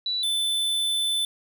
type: tone pair in turn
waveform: sine / square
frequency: 3949 / 3518 Hz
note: B7 / A7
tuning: -1 / -1 cents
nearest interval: major second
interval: 200 cents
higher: first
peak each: -24 / -23 dBFS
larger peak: second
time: 0.06-0.23 / 0.23-1.25 s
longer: second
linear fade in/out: 2 ms
effects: none